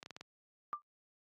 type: clicks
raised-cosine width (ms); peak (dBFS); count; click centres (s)
0.2; -29; 5; 0.029 / 0.061 / 0.107 / 0.165 / 0.21
type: tone with exponential decay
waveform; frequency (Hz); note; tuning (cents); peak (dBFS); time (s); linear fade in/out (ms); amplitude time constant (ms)
sine; 1185; D6; +15; -31; 0.73-0.82; 0; 19
effects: high-pass 100 Hz 12 dB/octave + AAC 32 kbps